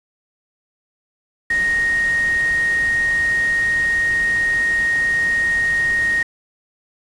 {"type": "tone in noise", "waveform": "sine", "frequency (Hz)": 1864.7, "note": "A#6", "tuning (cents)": 0, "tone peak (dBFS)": -15, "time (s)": [1.5, 6.23], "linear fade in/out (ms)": 5, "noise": "pink", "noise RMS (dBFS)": -33, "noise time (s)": [1.5, 6.23], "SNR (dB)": 15, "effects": ["resampled to 24000 Hz"]}